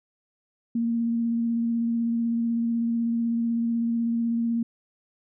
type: tone with vibrato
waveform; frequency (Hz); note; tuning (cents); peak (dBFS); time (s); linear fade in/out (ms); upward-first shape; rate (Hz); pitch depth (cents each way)
sine; 232.2; A#3; -7; -22; 0.75-4.63; 5; square; 16; 11
effects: none